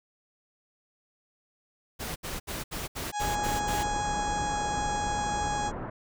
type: noise bursts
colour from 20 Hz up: pink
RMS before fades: -35 dBFS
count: 8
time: 1.99-3.84 s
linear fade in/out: 20 ms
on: 170 ms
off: 70 ms
type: harmonic tone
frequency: 830.6 Hz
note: G#5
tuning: in tune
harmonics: 1 / 2 / 3 / 4 / 5 / 6 / 7 / 8 / 9 / 10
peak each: -29 / -39 / -47 / -43 / -49 / -51 / -46 / -44 / -44 / -52 dBFS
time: 3.12-5.72 s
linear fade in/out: 50 ms
type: low-pass noise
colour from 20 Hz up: pink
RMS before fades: -35 dBFS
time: 3.21-5.9 s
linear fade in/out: 5 ms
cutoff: 1400 Hz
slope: 24 dB/octave
effects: none